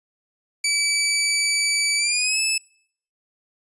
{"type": "tone with pitch glide", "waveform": "15% pulse", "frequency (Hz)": [2303, 2615], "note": ["D7", "E7"], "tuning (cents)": [-34, -15], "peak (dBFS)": -12, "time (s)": [0.64, 2.58], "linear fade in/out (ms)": 5, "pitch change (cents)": 219, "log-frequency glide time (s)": [1.97, 2.4], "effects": ["noise-tail reverb RT60 0.6 s tail -24 dB re dry", "resampled to 24000 Hz"]}